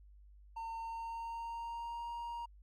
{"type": "tone with pitch glide", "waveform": "triangle", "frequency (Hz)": [910, 940.5], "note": ["A#5", "A#5"], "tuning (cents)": [-42, 15], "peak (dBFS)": -38, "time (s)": [0.56, 2.46], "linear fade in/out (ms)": 10, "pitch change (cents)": 57, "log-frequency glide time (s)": [0.78, 2.1], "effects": ["added 50 Hz sine -56 dBFS peak until 2.62 s"]}